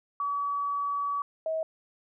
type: tone pair in turn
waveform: sine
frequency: 1140 / 639.8 Hz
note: C#6 / D#5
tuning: +48 / +48 cents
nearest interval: minor seventh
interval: 1000 cents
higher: first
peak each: -27 dBFS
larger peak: neither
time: 0.2-1.22 / 1.46-1.63 s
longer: first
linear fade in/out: 2 ms
effects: none